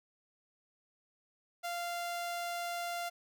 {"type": "tone", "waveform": "sawtooth", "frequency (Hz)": 694, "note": "F5", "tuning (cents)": -11, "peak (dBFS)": -32, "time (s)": [1.63, 3.1], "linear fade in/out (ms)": 20, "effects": []}